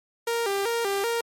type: tone with vibrato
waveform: sawtooth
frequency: 430 Hz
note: A4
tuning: 40 cents flat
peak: -20 dBFS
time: 0.27-1.21 s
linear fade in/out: 5 ms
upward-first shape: square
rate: 2.6 Hz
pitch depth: 140 cents each way
effects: MP3 64 kbps